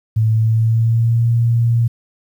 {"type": "tone with pitch glide", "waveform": "sine", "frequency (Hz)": [110.4, 116.96], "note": ["A2", "A#2"], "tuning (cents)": [6, 6], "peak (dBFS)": -11, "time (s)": [0.16, 1.88], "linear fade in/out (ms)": 10, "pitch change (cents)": 100, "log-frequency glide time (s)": [0.3, 1.28], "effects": ["8-bit"]}